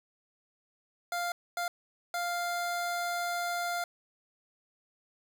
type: tone bursts at uneven times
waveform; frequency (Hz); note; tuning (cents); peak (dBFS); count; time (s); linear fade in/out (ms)
25% pulse; 698.5; F5; 0; -27; 3; 1.12-1.32 / 1.57-1.68 / 2.14-3.84; 2
effects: none